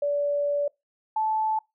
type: tone pair in turn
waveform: sine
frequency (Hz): 577 / 872.2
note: D5 / A5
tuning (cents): -31 / -15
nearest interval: perfect fifth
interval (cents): 716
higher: second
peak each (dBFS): -22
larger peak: neither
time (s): 0.02-0.68 / 1.16-1.59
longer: first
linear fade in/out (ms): 5
effects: noise-tail reverb RT60 0.2 s tail -24 dB re dry